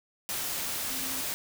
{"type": "tone in noise", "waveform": "sine", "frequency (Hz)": 261.6, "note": "C4", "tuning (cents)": 0, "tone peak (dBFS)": -43, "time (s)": [0.9, 1.21], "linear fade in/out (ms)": 0, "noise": "white", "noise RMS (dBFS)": -33, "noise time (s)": [0.29, 1.34], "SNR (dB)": -13, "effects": []}